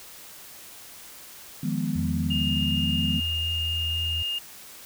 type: chord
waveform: sine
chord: F half-diminished seventh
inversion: third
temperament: equal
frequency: 155.56 / 174.61 / 207.7 / 246.9 Hz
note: Eb3 / F3 / Ab3 / Cb4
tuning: 0 / 0 / 0 / 0 cents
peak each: -30 dBFS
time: 1.63-3.2 s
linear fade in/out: 5 ms
type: tone with vibrato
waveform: sine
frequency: 84.3 Hz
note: E2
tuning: 39 cents sharp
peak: -29 dBFS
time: 1.95-4.23 s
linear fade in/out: 10 ms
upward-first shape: sine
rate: 4 Hz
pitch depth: 24 cents each way
type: tone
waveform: sine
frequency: 2830 Hz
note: F7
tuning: 22 cents sharp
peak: -26 dBFS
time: 2.3-4.39 s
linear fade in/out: 10 ms
effects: white hiss -45 dBFS RMS until 4.85 s